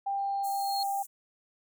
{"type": "tone", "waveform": "sine", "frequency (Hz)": 793, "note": "G5", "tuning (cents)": 20, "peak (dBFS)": -28, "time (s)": [0.06, 1.03], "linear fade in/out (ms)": 10}
{"type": "tone with exponential growth", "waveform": "sine", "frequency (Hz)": 4272, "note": "C8", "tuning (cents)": 35, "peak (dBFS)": -30, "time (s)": [0.18, 0.83], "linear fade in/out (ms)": 1, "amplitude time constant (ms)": 140}
{"type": "high-pass noise", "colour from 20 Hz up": "pink", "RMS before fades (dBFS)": -44, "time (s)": [0.43, 1.07], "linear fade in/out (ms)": 20, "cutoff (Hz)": 6800, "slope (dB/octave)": 48}
{"effects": []}